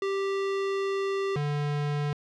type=tone pair in turn; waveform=square; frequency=392 / 146.41 Hz; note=G4 / D3; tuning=0 / -5 cents; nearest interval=octave + perfect fourth; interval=1705 cents; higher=first; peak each=-27 dBFS; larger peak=neither; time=0.02-1.36 / 1.36-2.13 s; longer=first; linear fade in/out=2 ms; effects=low-pass 4000 Hz 12 dB/octave